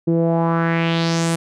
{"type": "tone with low-pass filter sweep", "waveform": "sawtooth", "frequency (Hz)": 166.2, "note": "E3", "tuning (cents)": 15, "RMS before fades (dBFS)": -18, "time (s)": [0.07, 1.36], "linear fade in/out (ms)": 10, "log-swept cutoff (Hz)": [360, 10000], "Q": 2.8, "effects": []}